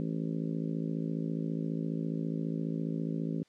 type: harmonic tone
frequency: 54.7 Hz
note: A1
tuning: 9 cents flat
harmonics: 3 / 4 / 5 / 6 / 7 / 8 / 9 / 10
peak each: -34 / -37 / -37 / -47 / -43 / -51 / -49 / -53 dBFS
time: 0-3.43 s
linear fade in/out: 0 ms
effects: white hiss -68 dBFS RMS until 3.48 s + low-pass 5000 Hz 12 dB/octave